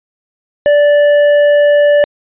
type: tone with tanh clipping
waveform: sine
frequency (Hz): 584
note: D5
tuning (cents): -10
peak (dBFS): -7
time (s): 0.66-2.04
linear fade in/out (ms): 0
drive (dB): 9
effects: resampled to 8000 Hz